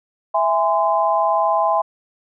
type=chord; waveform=sine; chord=E augmented; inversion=none; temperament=just; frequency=659.3 / 824.1 / 1030.1 Hz; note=E5 / G#5 / B#5; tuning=0 / -14 / -27 cents; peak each=-19 dBFS; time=0.34-1.82 s; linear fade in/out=10 ms; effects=none